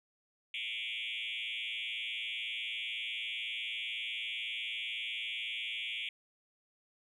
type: tone with frequency modulation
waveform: sine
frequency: 2816 Hz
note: F7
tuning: 14 cents sharp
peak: -35 dBFS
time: 0.54-6.09 s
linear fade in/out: 2 ms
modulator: 114 Hz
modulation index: 5.5
effects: tanh soft clip ceiling -31 dBFS + 12-bit